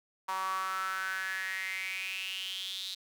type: tone with high-pass filter sweep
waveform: sawtooth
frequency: 189.2 Hz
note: F#3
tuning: 39 cents sharp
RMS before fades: -36 dBFS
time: 0.28-2.95 s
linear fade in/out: 10 ms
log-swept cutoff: 1000 to 3900 Hz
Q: 7.6
effects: none

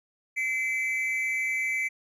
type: tone pair together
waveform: triangle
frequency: 2057 / 2309 Hz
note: C7 / D7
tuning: -30 / -30 cents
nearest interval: major second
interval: 200 cents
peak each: -27 dBFS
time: 0.36-1.89 s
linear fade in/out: 20 ms
effects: none

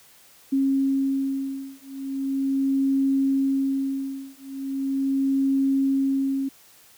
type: beating tone pair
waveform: sine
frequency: 271.1 / 271.49 Hz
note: C#4 / C#4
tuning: -38 / -36 cents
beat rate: 0.39 Hz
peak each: -24 dBFS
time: 0.52-6.49 s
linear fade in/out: 10 ms
effects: white hiss -53 dBFS RMS until 6.97 s + high-pass 60 Hz 12 dB/octave

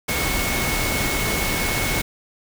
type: tone in noise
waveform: sine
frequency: 2195 Hz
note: C#7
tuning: 18 cents flat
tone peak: -27 dBFS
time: 0.08-2.02 s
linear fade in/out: 10 ms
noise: pink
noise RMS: -23 dBFS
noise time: 0.08-2.02 s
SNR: -7 dB
effects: none

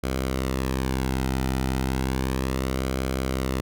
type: tone with flanger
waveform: sawtooth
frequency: 65.41 Hz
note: C2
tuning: in tune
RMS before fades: -26 dBFS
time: 0.03-3.61 s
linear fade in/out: 10 ms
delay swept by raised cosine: 1.1 to 1.82 ms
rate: 0.33 Hz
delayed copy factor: -0.55
effects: none

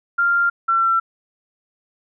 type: tone pair in turn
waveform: sine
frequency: 1393 / 1349.4 Hz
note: F6 / E6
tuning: -5 / +40 cents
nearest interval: minor second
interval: 55 cents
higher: first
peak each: -14 dBFS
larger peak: neither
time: 0.18-0.5 / 0.68-1 s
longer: neither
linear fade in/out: 10 ms
effects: none

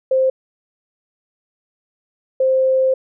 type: tone pair in turn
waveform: sine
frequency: 524 / 524 Hz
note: C5 / C5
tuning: +2 / +2 cents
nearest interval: unison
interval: 0 cents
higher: neither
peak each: -12 dBFS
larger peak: neither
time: 0.11-0.3 / 2.4-2.94 s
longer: second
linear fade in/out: 5 ms
effects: none

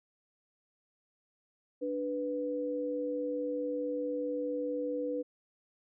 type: tone pair together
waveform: sine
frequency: 293.7 / 493.9 Hz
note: D4 / B4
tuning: 0 / 0 cents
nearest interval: major sixth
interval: 900 cents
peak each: -36 / -33 dBFS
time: 1.81-5.23 s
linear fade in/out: 20 ms
effects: none

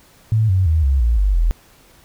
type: tone with pitch steps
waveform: sine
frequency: 110 / 93.57 / 79.6 / 67.71 / 57.6 / 49 / 41.68 Hz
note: A2 / F#2 / D#2 / C#2 / A#1 / G1 / E1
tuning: 0 / +20 / +40 / -40 / -20 / 0 / +20 cents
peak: -12 dBFS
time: 0.32-1.51 s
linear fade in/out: 0 ms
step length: 170 ms
effects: pink hiss -50 dBFS RMS until 2.04 s

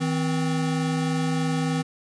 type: tone pair together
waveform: square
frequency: 160 / 258.9 Hz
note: D#3 / C4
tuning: +49 / -18 cents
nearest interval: minor sixth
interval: 833 cents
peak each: -25 / -27 dBFS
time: 0-1.83 s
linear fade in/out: 20 ms
effects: resampled to 22050 Hz

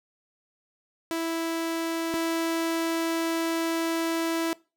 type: tone pair in turn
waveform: sawtooth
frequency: 329.6 / 329.6 Hz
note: E4 / E4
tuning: 0 / 0 cents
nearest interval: unison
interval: 0 cents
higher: neither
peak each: -23 / -21 dBFS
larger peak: second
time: 1.11-2.14 / 2.14-4.53 s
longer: second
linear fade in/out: 0 ms
effects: noise-tail reverb RT60 0.3 s tail -22 dB re dry

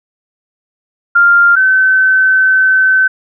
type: tone pair in turn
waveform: sine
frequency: 1396.9 / 1528.7 Hz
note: F6 / G6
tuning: 0 / -44 cents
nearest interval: major second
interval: 156 cents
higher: second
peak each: -4 / -6 dBFS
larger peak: first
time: 1.15-1.56 / 1.56-3.08 s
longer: second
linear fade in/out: 10 ms
effects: none

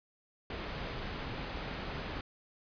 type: low-pass noise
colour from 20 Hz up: pink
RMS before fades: -40 dBFS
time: 0.5-2.21 s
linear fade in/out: 2 ms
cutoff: 3800 Hz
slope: 12 dB/octave
effects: resampled to 11025 Hz

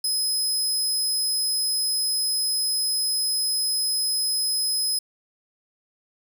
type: tone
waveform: 25% pulse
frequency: 5080 Hz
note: D#8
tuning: 35 cents sharp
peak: -17 dBFS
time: 0.04-4.99 s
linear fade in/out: 5 ms
effects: none

